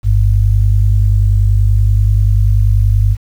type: tone pair together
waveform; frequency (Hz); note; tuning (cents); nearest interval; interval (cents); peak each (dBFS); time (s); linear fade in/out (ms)
sine; 50.59 / 101; G#1 / G#2; -45 / -48; octave; 1197; -10; 0.03-3.17; 50
effects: 7-bit